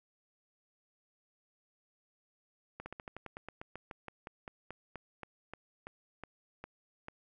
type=slowing click train; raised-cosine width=0.5 ms; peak=-28 dBFS; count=23; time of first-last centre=2.8-7.084 s; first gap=60 ms; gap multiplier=1.1; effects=none